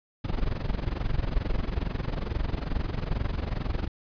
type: noise with amplitude modulation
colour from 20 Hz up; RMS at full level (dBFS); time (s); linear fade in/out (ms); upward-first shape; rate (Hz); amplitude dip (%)
brown; -25; 0.24-3.88; 5; sine; 22.3; 85
effects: resampled to 11025 Hz